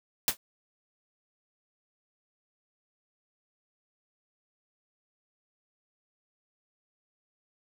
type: noise with exponential decay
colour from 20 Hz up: white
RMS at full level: -20 dBFS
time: 0.28-0.37 s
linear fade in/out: 1 ms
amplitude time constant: 18 ms
effects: none